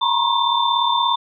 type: tone cluster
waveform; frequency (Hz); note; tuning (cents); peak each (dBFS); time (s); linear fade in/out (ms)
sine; 934 / 971 / 1075 / 3562; A#5 / B5 / C6 / A7; +3 / -30 / +47 / +21; -21; 0.01-1.16; 10
effects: none